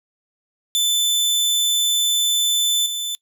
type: tone with level steps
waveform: sawtooth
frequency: 3520 Hz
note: A7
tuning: in tune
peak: -13 / -20 dBFS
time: 0.75-3.15 s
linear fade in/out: 0 ms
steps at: 2.86 s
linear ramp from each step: 2 ms
effects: noise-tail reverb RT60 0.1 s tail -23 dB re dry